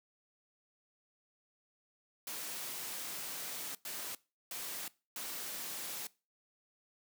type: noise bursts at uneven times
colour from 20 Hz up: white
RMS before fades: -42 dBFS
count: 4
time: 2.27-3.75 / 3.85-4.15 / 4.51-4.88 / 5.16-6.07 s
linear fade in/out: 2 ms
effects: noise-tail reverb RT60 0.3 s tail -21 dB re dry + high-pass 150 Hz 12 dB/octave